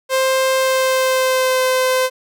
sawtooth tone with pitch glide, 525 to 514.8 Hz, C5 to C5, +6 to -28 cents, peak -10 dBFS, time 0.09-2.1 s, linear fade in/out 50 ms, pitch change -34 cents, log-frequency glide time 0.58-1.64 s, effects none

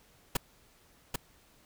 pink noise with echo, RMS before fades -28 dBFS, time 0.35-0.37 s, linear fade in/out 5 ms, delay 790 ms, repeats 1, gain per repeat -4 dB, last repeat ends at 1.16 s, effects pink hiss -63 dBFS RMS until 1.65 s

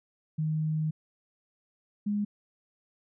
sine tone pair in turn, 155.8 / 206.3 Hz, D#3 / G#3, +3 / -11 cents, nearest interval perfect fourth, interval 486 cents, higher second, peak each -26 dBFS, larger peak neither, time 0.38-0.91 / 2.06-2.25 s, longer first, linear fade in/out 10 ms, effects none

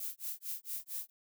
violet noise with tremolo, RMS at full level -38 dBFS, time 0-1.1 s, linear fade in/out 2 ms, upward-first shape sine, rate 4.4 Hz, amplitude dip 100%, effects none

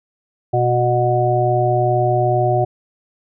harmonic tone, 122.3 Hz, B2, 16 cents flat, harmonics 1 / 3 / 5 / 6, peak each -18 / -20 / -20 / -18 dBFS, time 0.53-2.65 s, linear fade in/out 10 ms, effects none

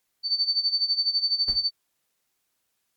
sine tone with tremolo, 4545 Hz, C#8, 42 cents sharp, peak -18 dBFS, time 0.23-1.71 s, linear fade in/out 50 ms, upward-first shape sine, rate 12 Hz, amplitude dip 80%
brown noise with exponential decay, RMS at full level -30 dBFS, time 1.48-1.69 s, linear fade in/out 2 ms, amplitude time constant 44 ms
effects white hiss -75 dBFS RMS until 2.96 s + MP3 96 kbps

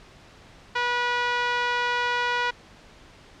5% pulse tone with band-pass filter, 486 Hz, B4, 28 cents flat, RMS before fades -25 dBFS, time 0.75-2.51 s, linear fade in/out 10 ms, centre 1100 Hz, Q 1.1, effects pink hiss -50 dBFS RMS until 3.4 s + low-pass 5000 Hz 12 dB/octave

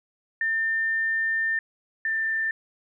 sine tone pair in turn, 1800 / 1785.5 Hz, A6 / A6, +39 / +25 cents, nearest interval unison, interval 14 cents, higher first, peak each -22 / -23 dBFS, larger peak first, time 0.41-1.59 / 2.05-2.51 s, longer first, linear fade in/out 2 ms, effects none

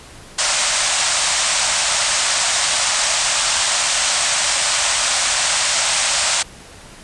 white band-pass noise, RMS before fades -18 dBFS, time 0.38-6.43 s, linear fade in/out 10 ms, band 560 to 9000 Hz, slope 96 dB/octave, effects pink hiss -40 dBFS RMS until 7.03 s + resampled to 24000 Hz

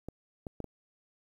clicks, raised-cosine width 2 ms, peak -26 / -25 / -23 / -28 dBFS, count 4, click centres 0.086 / 0.468 / 0.603 / 0.643 s, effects 10-bit

